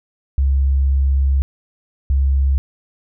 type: tone pair in turn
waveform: sine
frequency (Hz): 68 / 68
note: C#2 / C#2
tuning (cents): -33 / -33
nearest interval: unison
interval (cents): 0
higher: neither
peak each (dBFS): -12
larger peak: neither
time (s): 0.38-1.42 / 2.1-2.58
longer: first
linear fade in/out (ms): 0
effects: none